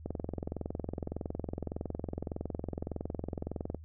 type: click train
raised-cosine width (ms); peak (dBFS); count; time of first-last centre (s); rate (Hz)
2; -22; 81; 0.06-3.747; 21.7
effects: noise-tail reverb RT60 0.1 s tail -26 dB re dry + added 79 Hz sine -46 dBFS peak until 3.84 s